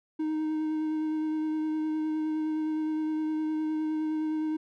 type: tone with vibrato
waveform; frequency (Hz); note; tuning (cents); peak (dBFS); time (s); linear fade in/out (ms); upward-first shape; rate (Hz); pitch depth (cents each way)
triangle; 311.1; D#4; 0; -25; 0.19-4.57; 10; sine; 9.7; 13
effects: none